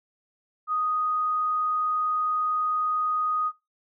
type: tone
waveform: sine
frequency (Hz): 1244.5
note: D#6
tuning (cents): 0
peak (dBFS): -23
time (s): 0.67-3.52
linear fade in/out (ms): 50
effects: noise-tail reverb RT60 0.2 s tail -18 dB re dry